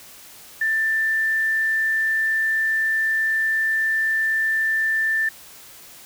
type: tone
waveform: sine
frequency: 1776 Hz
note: A6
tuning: 16 cents sharp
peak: -18 dBFS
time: 0.61-5.29 s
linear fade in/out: 5 ms
effects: white hiss -44 dBFS RMS until 6.05 s